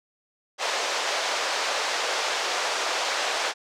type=band-pass noise; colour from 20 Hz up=pink; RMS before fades=-27 dBFS; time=0.58-3.54 s; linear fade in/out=50 ms; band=510 to 6600 Hz; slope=24 dB/octave; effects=none